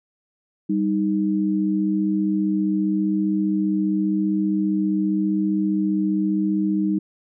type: tone pair together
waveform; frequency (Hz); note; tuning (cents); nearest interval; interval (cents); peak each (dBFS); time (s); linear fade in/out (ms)
sine; 196 / 311.1; G3 / D#4; 0 / 0; minor sixth; 800; -21; 0.69-6.99; 10
effects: none